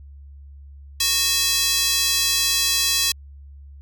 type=tone with high-pass filter; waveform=square; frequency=368.8 Hz; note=F#4; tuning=6 cents flat; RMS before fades=-20 dBFS; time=1-3.12 s; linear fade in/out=5 ms; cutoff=4100 Hz; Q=1.3; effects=added 70 Hz sine -39 dBFS peak until 3.81 s